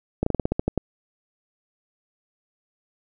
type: slowing click train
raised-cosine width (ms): 2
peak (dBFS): -8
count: 10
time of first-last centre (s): 0.23-0.777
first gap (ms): 34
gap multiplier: 1.14
effects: none